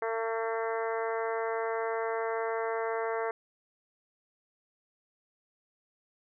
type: harmonic tone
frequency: 225.9 Hz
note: A3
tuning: 46 cents sharp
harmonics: 2 / 3 / 4 / 5 / 6 / 7 / 8 / 9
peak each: -32 / -36 / -38 / -40 / -42 / -43 / -44 / -45 dBFS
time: 0.02-3.31 s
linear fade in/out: 2 ms
effects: none